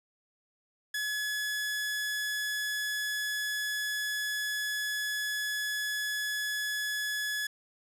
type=tone; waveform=sawtooth; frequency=1700 Hz; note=G#6; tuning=40 cents sharp; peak=-27 dBFS; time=0.94-7.47 s; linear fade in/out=5 ms; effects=resampled to 32000 Hz + 9-bit